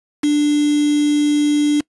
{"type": "tone with quantisation", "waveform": "sine", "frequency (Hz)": 294.8, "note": "D4", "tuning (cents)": 7, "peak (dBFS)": -12, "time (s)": [0.23, 1.81], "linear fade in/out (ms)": 10, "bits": 4, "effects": ["noise-tail reverb RT60 0.1 s tail -24 dB re dry", "resampled to 24000 Hz"]}